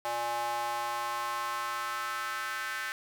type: tone with high-pass filter sweep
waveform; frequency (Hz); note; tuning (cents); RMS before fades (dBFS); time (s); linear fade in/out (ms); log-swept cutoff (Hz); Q
square; 118.7; A#2; +32; -34; 0.05-2.92; 0; 740 to 1600; 3.7
effects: 10-bit